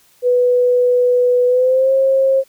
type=tone with pitch glide; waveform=sine; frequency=493.9 to 535.5 Hz; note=B4 to C5; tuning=0 to +40 cents; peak=-10 dBFS; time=0.22-2.44 s; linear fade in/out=50 ms; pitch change=+140 cents; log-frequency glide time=1.47-1.92 s; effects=white hiss -53 dBFS RMS until 2.48 s